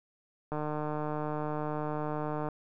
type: click train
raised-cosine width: 1 ms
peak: -21 dBFS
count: 298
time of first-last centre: 0.52-2.487 s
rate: 151 Hz
effects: none